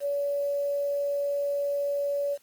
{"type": "tone with quantisation", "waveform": "sine", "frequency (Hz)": 569, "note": "C#5", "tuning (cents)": 45, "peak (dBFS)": -25, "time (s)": [0, 2.38], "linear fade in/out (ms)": 50, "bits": 8, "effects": ["white hiss -63 dBFS RMS until 2.42 s", "Opus 32 kbps"]}